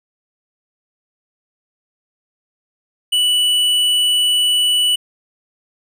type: tone with hard clipping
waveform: triangle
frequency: 2960 Hz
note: F#7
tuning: in tune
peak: -14 dBFS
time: 3.12-4.96 s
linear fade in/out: 10 ms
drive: 11 dB
effects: none